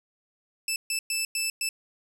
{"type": "tone bursts at uneven times", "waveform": "15% pulse", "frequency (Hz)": 2637, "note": "E7", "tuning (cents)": 0, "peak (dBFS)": -19, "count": 5, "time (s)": [[0.68, 0.76], [0.9, 0.99], [1.1, 1.25], [1.35, 1.5], [1.61, 1.69]], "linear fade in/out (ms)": 2, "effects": []}